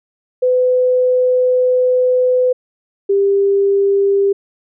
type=tone pair in turn; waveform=sine; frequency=504 / 397.1 Hz; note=B4 / G4; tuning=+35 / +22 cents; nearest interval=major third; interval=413 cents; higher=first; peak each=-10 dBFS; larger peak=neither; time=0.42-2.53 / 3.09-4.33 s; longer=first; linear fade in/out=10 ms; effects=none